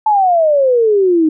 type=exponential sweep; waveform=sine; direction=down; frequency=880 to 306.1 Hz; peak=-8 dBFS; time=0.06-1.29 s; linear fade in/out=5 ms; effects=none